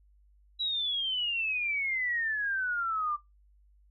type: exponential sweep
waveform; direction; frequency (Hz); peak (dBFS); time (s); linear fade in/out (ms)
sine; down; 3928 to 1174.7; -28; 0.59-3.17; 20
effects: noise-tail reverb RT60 0.2 s tail -21 dB re dry + added 50 Hz sine -59 dBFS peak until 3.9 s